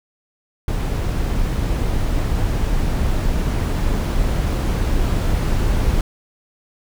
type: noise with level ramp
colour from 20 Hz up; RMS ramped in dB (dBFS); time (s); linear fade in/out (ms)
brown; -20 to -17; 0.68-6.01; 2
effects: none